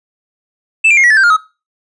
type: tone with pitch steps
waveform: triangle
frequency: 2637 / 2377 / 2142 / 1930.4 / 1739.8 / 1568 / 1413.1 / 1273.6 Hz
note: E7 / D7 / C7 / B6 / A6 / G6 / F6 / D#6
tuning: 0 / +20 / +40 / -40 / -20 / 0 / +20 / +40 cents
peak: -4 dBFS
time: 0.84-1.368 s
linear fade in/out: 10 ms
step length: 66 ms
effects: noise-tail reverb RT60 0.3 s tail -20 dB re dry + resampled to 22050 Hz